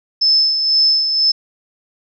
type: tone with tremolo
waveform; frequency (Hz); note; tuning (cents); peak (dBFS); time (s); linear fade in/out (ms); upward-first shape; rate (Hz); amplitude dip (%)
sine; 5250; E8; -8; -9; 0.21-1.32; 10; sine; 2; 50
effects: none